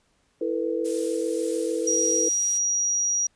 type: chord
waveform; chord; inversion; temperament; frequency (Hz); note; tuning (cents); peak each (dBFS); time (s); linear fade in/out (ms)
sine; E suspended fourth; none; equal with one note detuned; 329.6 / 447.2 / 493.9; E4 / A4 / B4; 0 / +28 / 0; -28; 0.41-2.29; 5
type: noise with tremolo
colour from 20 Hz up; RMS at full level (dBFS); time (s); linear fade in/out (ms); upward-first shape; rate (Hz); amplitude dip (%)
violet; -31; 0.84-2.59; 20; triangle; 1.8; 35
type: tone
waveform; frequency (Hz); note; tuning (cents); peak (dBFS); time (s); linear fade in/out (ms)
sine; 5750; F8; +50; -21; 1.87-3.27; 5
effects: pink hiss -67 dBFS RMS until 3.35 s + resampled to 22050 Hz